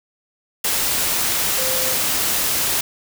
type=tone in noise; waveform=sine; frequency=519 Hz; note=C5; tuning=14 cents flat; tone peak=-27 dBFS; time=1.58-1.94 s; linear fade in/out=5 ms; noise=white; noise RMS=-20 dBFS; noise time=0.64-2.81 s; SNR=-10 dB; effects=none